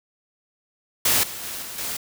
white noise with level steps, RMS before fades -19 / -34 / -32 / -35 / -29 dBFS, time 1.05-1.97 s, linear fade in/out 5 ms, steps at 1.23 / 1.43 / 1.62 / 1.78 s, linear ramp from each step 5 ms, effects none

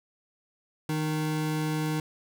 square tone pair together, 155.56 / 307 Hz, D#3 / D#4, 0 / -23 cents, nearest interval octave, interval 1177 cents, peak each -29 / -32 dBFS, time 0.89-2 s, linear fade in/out 2 ms, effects none

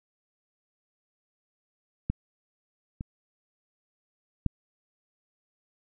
clicks, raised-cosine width 5 ms, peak -14 / -22 / -12 dBFS, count 3, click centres 2.1 / 3.009 / 4.463 s, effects none

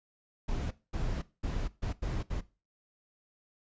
brown noise bursts at uneven times, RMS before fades -33 dBFS, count 6, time 0.48-0.71 / 0.93-1.22 / 1.43-1.68 / 1.82-1.93 / 2.02-2.23 / 2.3-2.41 s, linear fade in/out 10 ms, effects noise-tail reverb RT60 0.3 s tail -18 dB re dry + resampled to 16000 Hz

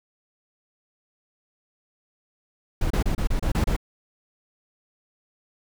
brown noise bursts, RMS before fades -22 dBFS, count 8, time 2.81-3.765 s, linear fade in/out 5 ms, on 94 ms, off 29 ms, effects none

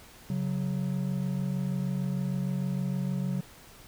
triangle tone pair together, 138.5 / 185 Hz, C#3 / F#3, -1 / 0 cents, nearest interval perfect fourth, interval 501 cents, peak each -29 / -28 dBFS, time 0.3-3.41 s, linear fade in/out 2 ms, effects pink hiss -52 dBFS RMS until 3.87 s

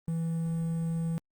triangle tone with quantisation, 164.8 Hz, E3, in tune, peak -26 dBFS, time 0.08-1.18 s, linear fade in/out 0 ms, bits 9, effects Opus 32 kbps

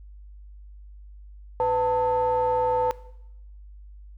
triangle ring-modulated tone, 195.6 Hz, G3, 4 cents flat, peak -15 dBFS, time 1.6-2.91 s, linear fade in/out 0 ms, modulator 696 Hz, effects noise-tail reverb RT60 0.8 s tail -18 dB re dry + added 50 Hz sine -42 dBFS peak until 4.17 s

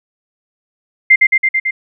sine tone with echo, 2093 Hz, C7, in tune, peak -3 dBFS, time 1.1-1.16 s, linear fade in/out 10 ms, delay 110 ms, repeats 5, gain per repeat -2 dB, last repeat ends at 1.71 s, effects none

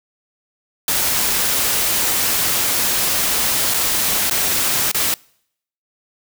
white noise with dropouts, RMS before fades -18 dBFS, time 0.88-5.14 s, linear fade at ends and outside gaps 1 ms, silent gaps 3.739-3.743 / 4.298-4.31 / 4.915-4.946 s, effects noise-tail reverb RT60 0.7 s tail -26 dB re dry

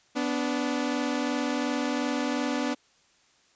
sawtooth tone pair together, 248.3 / 291.1 Hz, B3 / D4, +9 / -15 cents, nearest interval minor third, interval 276 cents, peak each -25 dBFS, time 0.15-2.75 s, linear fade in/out 20 ms, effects white hiss -63 dBFS RMS until 3.55 s + resampled to 16000 Hz

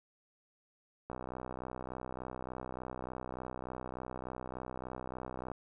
click train, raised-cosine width 1 ms, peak -27 dBFS, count 281, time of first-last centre 1.1-5.516 s, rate 63.4 Hz, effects none

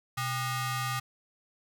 sawtooth ring-modulated tone, 670 Hz, E5, 28 cents sharp, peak -23 dBFS, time 0.17-1 s, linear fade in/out 10 ms, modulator 545 Hz, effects none

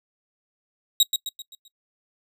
sawtooth tone with echo, 3809 Hz, A#7, 37 cents sharp, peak -11 dBFS, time 1-1.03 s, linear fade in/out 2 ms, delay 130 ms, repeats 5, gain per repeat -7 dB, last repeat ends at 1.68 s, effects noise-tail reverb RT60 0.1 s tail -23 dB re dry

